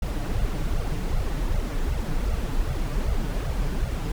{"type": "noise with flanger", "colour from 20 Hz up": "brown", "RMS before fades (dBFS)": -25, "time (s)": [0.02, 4.12], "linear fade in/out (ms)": 5, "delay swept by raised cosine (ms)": [1.4, 7], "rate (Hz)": 2.6, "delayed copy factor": 0.95, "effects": []}